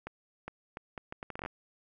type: accelerating click train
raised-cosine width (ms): 0.5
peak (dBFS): -24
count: 13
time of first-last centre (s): 0.07-1.461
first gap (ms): 410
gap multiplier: 0.71
effects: none